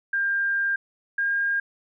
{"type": "tone pair in turn", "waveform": "sine", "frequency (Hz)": [1598, 1614.7], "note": ["G6", "G#6"], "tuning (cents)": [33, -49], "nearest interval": "unison", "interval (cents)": 18, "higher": "second", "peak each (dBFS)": -21, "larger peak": "neither", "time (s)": [[0.13, 0.76], [1.18, 1.6]], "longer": "first", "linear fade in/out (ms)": 5, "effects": []}